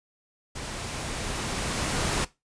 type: noise with level ramp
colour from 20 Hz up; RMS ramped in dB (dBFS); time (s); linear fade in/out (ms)
pink; -36 to -26; 0.55-2.25; 10
effects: noise-tail reverb RT60 0.2 s tail -17 dB re dry + resampled to 22050 Hz